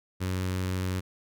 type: tone with notch filter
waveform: sawtooth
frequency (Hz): 92.6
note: F#2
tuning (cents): +2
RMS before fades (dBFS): -30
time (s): 0.2-1.01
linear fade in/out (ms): 20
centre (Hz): 720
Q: 1.8
effects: none